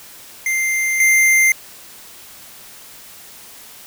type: tone pair in turn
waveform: square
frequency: 2093 / 2093 Hz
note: C7 / C7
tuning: 0 / 0 cents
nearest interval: unison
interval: 0 cents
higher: neither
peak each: -17 / -11 dBFS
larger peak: second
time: 0.46-1 / 1-1.52 s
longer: first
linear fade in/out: 2 ms
effects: white hiss -40 dBFS RMS until 3.86 s